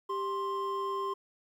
triangle tone pair together, 393.5 / 1051.4 Hz, G4 / C6, +7 / +8 cents, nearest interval octave + perfect fourth, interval 1701 cents, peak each -33 / -31 dBFS, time 0.09-1.14 s, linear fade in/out 10 ms, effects 11-bit

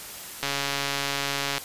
click train, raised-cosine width 0.2 ms, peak -9 dBFS, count 162, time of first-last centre 0.43-1.58 s, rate 140 Hz, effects white hiss -39 dBFS RMS until 1.64 s + resampled to 32000 Hz

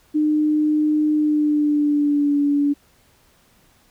sine tone with pitch glide, 303.6 to 287.2 Hz, D#4 to D4, -42 to -39 cents, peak -15 dBFS, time 0.14-2.74 s, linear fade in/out 20 ms, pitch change -97 cents, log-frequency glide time 1.13-2.38 s, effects pink hiss -57 dBFS RMS until 3.9 s

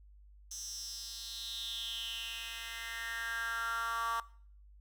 10% pulse tone with high-pass filter sweep, 230 Hz, A#3, 23 cents flat, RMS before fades -39 dBFS, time 0.51-4.2 s, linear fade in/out 2 ms, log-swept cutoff 6200 to 1100 Hz, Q 5.7, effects noise-tail reverb RT60 0.5 s tail -20 dB re dry + added 50 Hz sine -55 dBFS peak until 4.8 s

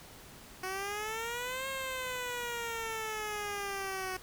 10% pulse exponential two-way sweep, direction up then down, 370 to 539 to 370 Hz, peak -27 dBFS, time 0.63-4.17 s, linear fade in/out 5 ms, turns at 1.68 s, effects pink hiss -52 dBFS RMS until 4.22 s

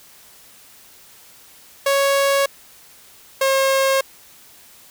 sawtooth tone pair in turn, 554.4 / 538.3 Hz, C#5 / C5, 0 / +49 cents, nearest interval minor second, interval 51 cents, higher first, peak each -11 dBFS, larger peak neither, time 1.86-2.46 / 3.41-4.01 s, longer neither, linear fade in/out 5 ms, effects white hiss -47 dBFS RMS until 4.9 s

